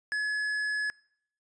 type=tone with tanh clipping; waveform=sine; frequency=1700 Hz; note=G#6; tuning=40 cents sharp; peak=-29 dBFS; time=0.12-0.9 s; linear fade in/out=0 ms; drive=9 dB; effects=noise-tail reverb RT60 0.7 s tail -25 dB re dry + resampled to 22050 Hz